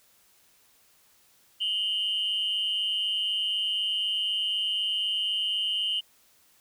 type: tone pair together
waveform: sine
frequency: 2868 / 3072 Hz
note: F7 / G7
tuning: +45 / -36 cents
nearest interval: minor second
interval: 119 cents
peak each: -27 dBFS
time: 1.6-6.01 s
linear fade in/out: 20 ms
effects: tanh soft clip ceiling -20 dBFS + white hiss -62 dBFS RMS until 6.6 s